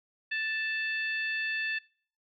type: harmonic tone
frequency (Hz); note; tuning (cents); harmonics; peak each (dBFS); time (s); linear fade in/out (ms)
880; A5; 0; 2 / 3 / 4 / 5; -31 / -34 / -43 / -46; 0.31-1.79; 10
effects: noise-tail reverb RT60 0.5 s tail -24 dB re dry